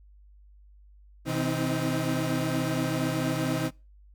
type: tone cluster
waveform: 30% pulse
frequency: 128.1 / 161.1 / 260.6 / 313.8 Hz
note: C3 / E3 / C4 / D#4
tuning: -36 / -39 / -7 / +15 cents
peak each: -29 dBFS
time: 1.25-3.71 s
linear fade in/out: 50 ms
effects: noise-tail reverb RT60 0.3 s tail -25 dB re dry + added 50 Hz sine -51 dBFS peak until 4.14 s